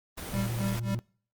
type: noise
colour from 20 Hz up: pink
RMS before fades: -38 dBFS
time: 0.17-0.8 s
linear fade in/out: 10 ms
type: tone with tremolo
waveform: square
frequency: 196 Hz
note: G3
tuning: in tune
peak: -29 dBFS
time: 0.33-0.95 s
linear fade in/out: 5 ms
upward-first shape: sine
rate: 3.7 Hz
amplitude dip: 100%
type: tone with vibrato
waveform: triangle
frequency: 116.54 Hz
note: A#2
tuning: in tune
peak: -29 dBFS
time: 0.34-0.99 s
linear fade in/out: 0 ms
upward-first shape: triangle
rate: 13 Hz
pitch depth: 22 cents each way
effects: noise-tail reverb RT60 0.5 s tail -25 dB re dry + Opus 24 kbps